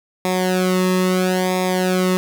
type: tone with flanger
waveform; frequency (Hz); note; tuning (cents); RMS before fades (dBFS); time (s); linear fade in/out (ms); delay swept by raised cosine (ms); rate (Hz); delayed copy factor
sawtooth; 184.2; F#3; -7; -18; 0.25-2.17; 0; 0.67 to 1.34; 0.75; -0.85
effects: none